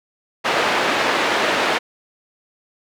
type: band-pass noise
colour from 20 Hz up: pink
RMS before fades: -19 dBFS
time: 0.44-1.79 s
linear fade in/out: 20 ms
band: 460 to 3000 Hz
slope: 12 dB/octave
effects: none